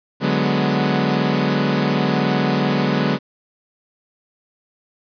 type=chord; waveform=sawtooth; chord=G# half-diminished seventh; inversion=second; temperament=equal; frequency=146.83 / 185 / 207.7 / 246.9 Hz; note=D3 / F#3 / G#3 / B3; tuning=0 / 0 / 0 / 0 cents; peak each=-18 dBFS; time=0.2-3.19 s; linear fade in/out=50 ms; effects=resampled to 11025 Hz + 8-bit